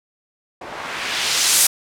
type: noise with low-pass filter sweep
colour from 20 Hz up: blue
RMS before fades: -20 dBFS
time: 0.61-1.67 s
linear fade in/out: 5 ms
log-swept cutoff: 730 to 11000 Hz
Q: 0.9
effects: none